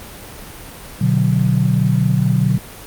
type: chord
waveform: sine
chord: B minor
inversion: none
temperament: just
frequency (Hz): 123.47 / 148.16 / 185.21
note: B2 / D3 / F#3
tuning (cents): 0 / +16 / +2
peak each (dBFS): -16 / -17 / -17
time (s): 1.01-2.58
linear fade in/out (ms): 5
effects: pink hiss -35 dBFS RMS until 2.86 s + Opus 32 kbps